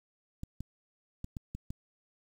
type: clicks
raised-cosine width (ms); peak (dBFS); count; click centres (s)
5; -26; 6; 0.434 / 0.606 / 1.244 / 1.368 / 1.55 / 1.705
effects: 9-bit